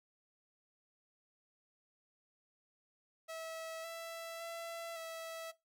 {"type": "tone with pitch steps", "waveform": "sawtooth", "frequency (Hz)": [649, 663, 670, 654], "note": ["E5", "E5", "E5", "E5"], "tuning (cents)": [-27, 10, 28, -14], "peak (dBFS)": -39, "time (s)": [3.28, 5.52], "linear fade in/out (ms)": 20, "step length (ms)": 560, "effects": ["noise-tail reverb RT60 0.2 s tail -17 dB re dry"]}